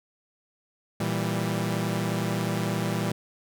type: chord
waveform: sawtooth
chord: E diminished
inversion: second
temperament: equal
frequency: 116.54 / 164.81 / 196 Hz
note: Bb2 / E3 / G3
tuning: 0 / 0 / 0 cents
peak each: -26 dBFS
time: 1-3.12 s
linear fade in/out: 5 ms
effects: none